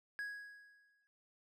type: tone with exponential decay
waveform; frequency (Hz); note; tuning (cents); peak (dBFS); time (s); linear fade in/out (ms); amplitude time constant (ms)
triangle; 1660; G#6; -1; -36; 0.19-1.07; 0; 190
effects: none